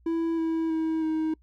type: tone with pitch steps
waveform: triangle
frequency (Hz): 330.3 / 325.4 / 320.5 / 315.7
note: E4 / E4 / E4 / D#4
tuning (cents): +4 / -22 / -49 / +25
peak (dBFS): -22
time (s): 0.06-1.34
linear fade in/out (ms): 5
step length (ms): 320
effects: noise-tail reverb RT60 0.1 s tail -26 dB re dry + added 60 Hz sine -56 dBFS peak until 1.42 s